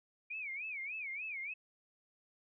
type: tone with vibrato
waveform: sine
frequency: 2349 Hz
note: D7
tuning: in tune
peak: -39 dBFS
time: 0.3-1.54 s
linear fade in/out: 10 ms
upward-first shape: sine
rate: 3.4 Hz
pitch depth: 190 cents each way
effects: none